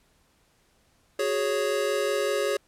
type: chord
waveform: square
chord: F# suspended second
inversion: none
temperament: equal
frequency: 370 / 415.3 / 554.4 Hz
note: F#4 / G#4 / C#5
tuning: 0 / 0 / 0 cents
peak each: -33 / -28 / -28 dBFS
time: 1.19-2.57 s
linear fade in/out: 5 ms
effects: pink hiss -65 dBFS RMS until 2.67 s + low-pass 12000 Hz 12 dB/octave

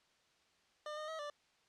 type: tone with pitch steps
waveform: 25% pulse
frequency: 602 / 613 / 639 / 587 Hz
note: D5 / D#5 / D#5 / D5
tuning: +43 / -26 / +46 / -1 cents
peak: -38 dBFS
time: 0.86-1.3 s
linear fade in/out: 2 ms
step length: 110 ms
effects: white hiss -72 dBFS RMS until 1.68 s + low-pass 5000 Hz 12 dB/octave

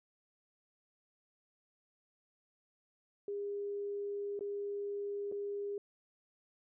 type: tone with dropouts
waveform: sine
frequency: 405.4 Hz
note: G#4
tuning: 42 cents flat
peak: -36 dBFS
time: 3.28-5.78 s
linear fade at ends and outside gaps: 2 ms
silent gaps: 4.392-4.408 / 5.316-5.322 s
effects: none

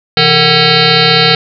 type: tone with frequency modulation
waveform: sine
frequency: 2230 Hz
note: C#7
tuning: 10 cents sharp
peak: -5 dBFS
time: 0.17-1.35 s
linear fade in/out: 2 ms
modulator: 295 Hz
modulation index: 7.6
effects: none

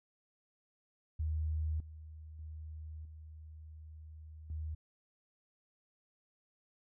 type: tone with level steps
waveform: sine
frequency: 78 Hz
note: D#2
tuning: 5 cents sharp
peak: -32 / -47 / -43 / -48 / -37 dBFS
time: 1.19-4.75 s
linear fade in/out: 10 ms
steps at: 1.8 / 2.39 / 3.05 / 4.5 s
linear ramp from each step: 2 ms
effects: none

